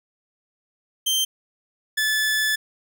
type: tone pair in turn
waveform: sawtooth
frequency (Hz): 3136 / 1733.8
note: G7 / A6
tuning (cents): 0 / -26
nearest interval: minor seventh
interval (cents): 1026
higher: first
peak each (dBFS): -16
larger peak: neither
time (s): 1.06-1.25 / 1.97-2.56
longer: second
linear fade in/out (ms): 10
effects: none